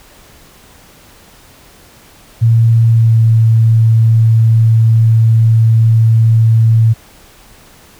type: tone with pitch glide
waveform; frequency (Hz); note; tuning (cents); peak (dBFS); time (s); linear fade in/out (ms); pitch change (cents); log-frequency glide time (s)
sine; 114.5 to 112.79; A#2 to A2; -31 to +43; -5; 2.41-6.94; 20; -26; 2.88-3.22
effects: pink hiss -42 dBFS RMS until 7.99 s